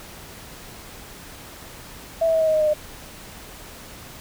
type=tone with pitch steps; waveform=sine; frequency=659.3 / 651.4 / 643.5 / 635.7 / 628.1 / 620.5 / 613 / 605.6 Hz; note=E5 / E5 / E5 / D#5 / D#5 / D#5 / D#5 / D#5; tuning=0 / -21 / -42 / +37 / +16 / -5 / -26 / -47 cents; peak=-16 dBFS; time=2.21-2.738 s; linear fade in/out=10 ms; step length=66 ms; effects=pink hiss -41 dBFS RMS until 4.2 s